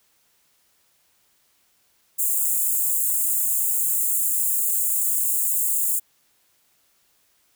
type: high-pass noise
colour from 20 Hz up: white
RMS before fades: -22 dBFS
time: 2.18-6 s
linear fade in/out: 20 ms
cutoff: 7000 Hz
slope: 96 dB/octave
effects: white hiss -64 dBFS RMS until 7.55 s